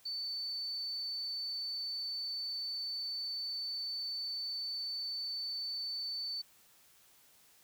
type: tone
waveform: sine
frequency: 4516 Hz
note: C#8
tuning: 31 cents sharp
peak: -36 dBFS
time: 0.05-6.42 s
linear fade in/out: 10 ms
effects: white hiss -64 dBFS RMS until 7.63 s